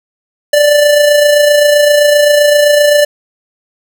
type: tone with amplitude modulation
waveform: square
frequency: 587.3 Hz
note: D5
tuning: in tune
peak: -4 dBFS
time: 0.53-3.05 s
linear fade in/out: 5 ms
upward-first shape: sine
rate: 27.7 Hz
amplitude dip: 40%
effects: none